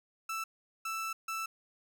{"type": "tone bursts at uneven times", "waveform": "30% pulse", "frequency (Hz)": 1323, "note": "E6", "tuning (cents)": 6, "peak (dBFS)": -32, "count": 3, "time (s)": [[0.29, 0.44], [0.85, 1.13], [1.28, 1.46]], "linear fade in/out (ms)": 5, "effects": []}